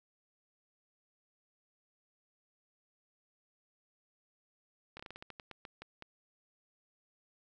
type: slowing click train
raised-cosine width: 0.3 ms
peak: -30 dBFS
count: 13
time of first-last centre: 4.97-6.024 s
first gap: 25 ms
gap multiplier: 1.21
effects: none